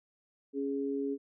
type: tone pair together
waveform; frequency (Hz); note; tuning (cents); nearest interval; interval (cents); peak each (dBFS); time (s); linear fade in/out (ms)
sine; 277.2 / 415.3; C#4 / G#4; 0 / 0; perfect fifth; 700; -33 / -34; 0.53-1.18; 50
effects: none